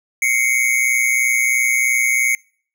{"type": "tone pair together", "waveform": "square", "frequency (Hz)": [2112, 2235], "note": ["C7", "C#7"], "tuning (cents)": [16, 14], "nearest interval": "minor second", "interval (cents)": 98, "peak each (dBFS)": [-19, -17], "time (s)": [0.22, 2.35], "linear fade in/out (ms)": 2, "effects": ["noise-tail reverb RT60 0.5 s tail -26 dB re dry"]}